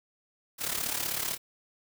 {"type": "noise with amplitude modulation", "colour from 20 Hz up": "white", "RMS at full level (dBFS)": -29, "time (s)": [0.58, 1.38], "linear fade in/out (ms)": 50, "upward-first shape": "sine", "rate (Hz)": 35.8, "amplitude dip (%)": 70, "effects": []}